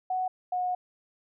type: tone pair in turn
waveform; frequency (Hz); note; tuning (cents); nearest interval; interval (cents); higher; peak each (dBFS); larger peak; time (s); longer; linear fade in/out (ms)
sine; 742 / 726.7; F#5 / F#5; +5 / -31; unison; 36; first; -26; neither; 0.1-0.28 / 0.52-0.75; second; 5
effects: none